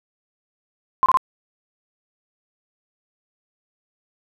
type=tone bursts; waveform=sine; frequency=1046.5 Hz; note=C6; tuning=in tune; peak=-12 dBFS; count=3; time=1.03-1.172 s; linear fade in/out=0 ms; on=30 ms; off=26 ms; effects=none